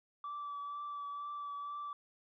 sine tone with vibrato, 1157 Hz, D6, 26 cents flat, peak -38 dBFS, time 0.24-1.93 s, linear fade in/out 2 ms, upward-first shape triangle, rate 2.1 Hz, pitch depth 19 cents each way, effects tanh soft clip ceiling -37 dBFS

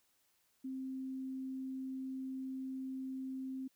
sine tone, 263 Hz, C4, 9 cents sharp, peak -39 dBFS, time 0.64-3.68 s, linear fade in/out 10 ms, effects white hiss -75 dBFS RMS until 3.75 s

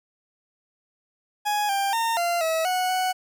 40% pulse tone with pitch steps, 833 / 792 / 914 / 691 / 646 / 736 / 742 Hz, G#5 / G5 / A#5 / F5 / E5 / F#5 / F#5, +5 / +18 / -34 / -19 / -35 / -9 / +5 cents, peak -21 dBFS, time 1.45-3.13 s, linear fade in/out 20 ms, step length 240 ms, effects none

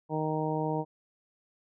harmonic tone, 155.56 Hz, D#3, in tune, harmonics 1 / 2 / 3 / 4 / 5 / 6, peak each -33 / -34 / -34 / -37 / -37 / -36 dBFS, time 0.09-0.85 s, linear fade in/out 50 ms, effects none

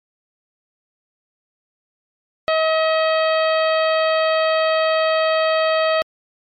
harmonic tone, 637 Hz, D#5, 41 cents sharp, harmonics 1 / 2 / 3 / 4 / 5 / 6 / 7, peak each -16 / -22 / -26 / -28 / -30 / -32 / -33 dBFS, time 2.48-6.02 s, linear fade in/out 0 ms, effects MP3 64 kbps

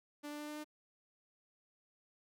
sawtooth tone with pitch steps, 293.7 / 295.7 / 297.8 / 299.9 / 302 Hz, D4 / D4 / D4 / D4 / D4, 0 / +12 / +24 / +36 / +48 cents, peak -39 dBFS, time 0.23-0.645 s, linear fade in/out 20 ms, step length 83 ms, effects none

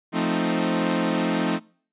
sawtooth chord, F dominant seventh, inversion none, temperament equal, 174.61 / 220 / 261.6 / 311.1 Hz, F3 / A3 / C4 / Eb4, 0 / 0 / 0 / 0 cents, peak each -23 dBFS, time 0.12-1.6 s, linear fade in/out 50 ms, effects noise-tail reverb RT60 0.5 s tail -25 dB re dry + resampled to 8000 Hz

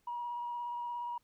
sine tone with vibrato, 959 Hz, A#5, 49 cents sharp, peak -35 dBFS, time 0.07-1.18 s, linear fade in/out 5 ms, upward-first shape square, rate 17 Hz, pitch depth 12 cents each way, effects tanh soft clip ceiling -31 dBFS + pink hiss -75 dBFS RMS until 1.23 s

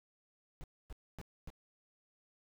brown noise bursts, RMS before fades -45 dBFS, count 4, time 0.61-1.502 s, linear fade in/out 0 ms, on 28 ms, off 260 ms, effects none

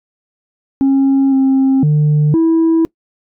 sine tone with pitch steps, 271.7 / 267.1 / 150.1 / 326.9 Hz, C#4 / C4 / D3 / E4, -35 / +36 / +38 / -14 cents, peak -6 dBFS, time 0.81-2.85 s, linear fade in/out 0 ms, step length 510 ms, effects noise-tail reverb RT60 0.1 s tail -24 dB re dry + tanh soft clip ceiling -7 dBFS

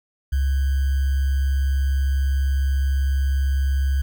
sine tone with sample-and-hold, 67.9 Hz, C#2, 35 cents flat, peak -17 dBFS, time 0.32-4.02 s, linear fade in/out 10 ms, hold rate 1575 Hz, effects none

